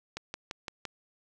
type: click train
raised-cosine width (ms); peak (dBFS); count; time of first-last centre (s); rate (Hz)
0.2; -19; 5; 0.17-0.853; 5.86
effects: none